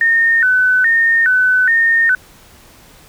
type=tone with vibrato; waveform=sine; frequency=1661.2 Hz; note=G#6; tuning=in tune; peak=-9 dBFS; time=0.01-2.15 s; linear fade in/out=2 ms; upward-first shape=square; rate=1.2 Hz; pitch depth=170 cents each way; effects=pink hiss -44 dBFS RMS until 3.08 s